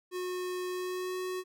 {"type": "tone with pitch glide", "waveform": "square", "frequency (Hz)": [363.5, 368.6], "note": ["F#4", "F#4"], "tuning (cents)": [-31, -7], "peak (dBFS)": -34, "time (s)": [0.11, 1.44], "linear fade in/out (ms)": 50, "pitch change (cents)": 24, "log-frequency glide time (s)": [0.69, 1.18], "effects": []}